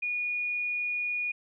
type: tone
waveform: sine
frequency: 2449 Hz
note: D#7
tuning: 28 cents flat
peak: -28 dBFS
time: 0.02-1.32 s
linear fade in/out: 10 ms
effects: none